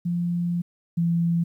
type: tone pair in turn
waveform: sine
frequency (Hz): 173.4 / 169.24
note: F3 / E3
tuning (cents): -12 / +46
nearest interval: unison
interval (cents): 42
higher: first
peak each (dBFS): -22 / -19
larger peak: second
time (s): 0.05-0.62 / 0.97-1.44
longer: first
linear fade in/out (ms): 10
effects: 10-bit